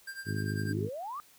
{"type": "tone with tremolo", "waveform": "square", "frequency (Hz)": 1588, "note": "G6", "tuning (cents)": 22, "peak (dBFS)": -37, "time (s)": [0.07, 0.73], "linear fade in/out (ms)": 5, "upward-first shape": "triangle", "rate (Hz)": 10, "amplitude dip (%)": 85}
{"type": "harmonic tone", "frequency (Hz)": 51.91, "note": "G#1", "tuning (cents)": 0, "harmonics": [2, 3, 4, 5, 6, 7, 8], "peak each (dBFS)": [-33, -37, -39, -41, -43, -44, -45], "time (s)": [0.25, 0.9], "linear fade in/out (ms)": 50}
{"type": "exponential sweep", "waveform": "sine", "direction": "up", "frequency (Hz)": [246.9, 1247], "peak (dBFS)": -36, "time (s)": [0.66, 1.2], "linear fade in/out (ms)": 0}
{"effects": ["white hiss -60 dBFS RMS until 1.38 s"]}